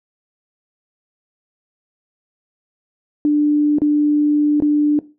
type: tone with dropouts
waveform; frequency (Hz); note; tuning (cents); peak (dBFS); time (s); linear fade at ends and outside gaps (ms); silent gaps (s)
sine; 296.2; D4; +15; -11; 3.25-4.99; 1; 3.785-3.818 / 4.602-4.622
effects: noise-tail reverb RT60 0.3 s tail -18 dB re dry